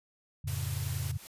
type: chord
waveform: sine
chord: F augmented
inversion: none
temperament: equal with one note detuned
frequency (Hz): 87.31 / 108.24 / 138.59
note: F2 / A2 / C#3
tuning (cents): 0 / -28 / 0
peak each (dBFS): -36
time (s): 0.44-1.18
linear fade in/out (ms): 10
type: noise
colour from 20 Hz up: white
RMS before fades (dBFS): -42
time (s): 0.47-1.12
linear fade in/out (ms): 10
type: noise with exponential growth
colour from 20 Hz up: white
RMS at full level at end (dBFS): -46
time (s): 0.81-1.27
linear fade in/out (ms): 0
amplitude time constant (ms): 100
effects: resampled to 32000 Hz